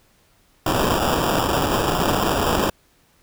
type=noise with sample-and-hold; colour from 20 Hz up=white; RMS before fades=-20 dBFS; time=0.66-2.7 s; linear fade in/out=5 ms; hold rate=2100 Hz; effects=pink hiss -59 dBFS RMS until 3.22 s